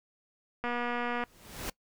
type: click train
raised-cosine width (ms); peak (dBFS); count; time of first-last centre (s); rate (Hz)
0.5; -19; 145; 0.64-1.238; 241
type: noise with exponential growth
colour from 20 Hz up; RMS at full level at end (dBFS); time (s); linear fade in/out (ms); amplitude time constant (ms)
pink; -34; 1.14-1.7; 5; 120
effects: noise-tail reverb RT60 0.1 s tail -22 dB re dry